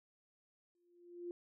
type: tone with exponential growth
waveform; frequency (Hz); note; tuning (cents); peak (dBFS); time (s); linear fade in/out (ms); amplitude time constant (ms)
sine; 349.2; F4; 0; -39; 0.75-1.31; 1; 120
effects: none